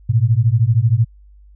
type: beating tone pair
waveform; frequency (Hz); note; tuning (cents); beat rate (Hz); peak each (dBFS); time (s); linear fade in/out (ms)
sine; 108.2 / 121.2; A2 / B2; -29 / -32; 13; -14; 0.09-1.05; 10
effects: added 50 Hz sine -42 dBFS peak until 1.55 s